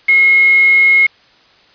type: tone with quantisation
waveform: sine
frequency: 2161 Hz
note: C#7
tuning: 45 cents flat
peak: -6 dBFS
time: 0.08-1.07 s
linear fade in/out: 10 ms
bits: 3
effects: white hiss -48 dBFS RMS until 1.74 s + resampled to 11025 Hz